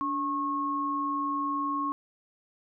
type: tone pair together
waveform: sine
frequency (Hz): 288.7 / 1090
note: D4 / C#6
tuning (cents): -30 / -29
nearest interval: octave + major seventh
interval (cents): 2301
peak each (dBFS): -33 / -28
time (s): 0.01-1.92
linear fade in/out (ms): 0
effects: none